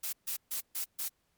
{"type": "noise bursts", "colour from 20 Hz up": "blue", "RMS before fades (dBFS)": -35, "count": 5, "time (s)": [0.03, 1.085], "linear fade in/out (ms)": 10, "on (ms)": 99, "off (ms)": 140, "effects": ["pink hiss -75 dBFS RMS until 1.37 s", "MP3 96 kbps"]}